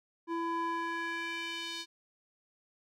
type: tone with band-pass filter sweep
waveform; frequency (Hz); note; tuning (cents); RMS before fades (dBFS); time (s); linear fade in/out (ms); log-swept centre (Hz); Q
square; 334.5; E4; +25; -36; 0.27-1.86; 50; 670 to 4200; 2
effects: none